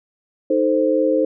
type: chord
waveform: sine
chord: A diminished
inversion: second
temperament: equal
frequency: 311.1 / 440 / 523.3 Hz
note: Eb4 / A4 / C5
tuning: 0 / 0 / 0 cents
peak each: -19 / -21 / -17 dBFS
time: 0.5-1.25 s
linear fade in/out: 5 ms
effects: none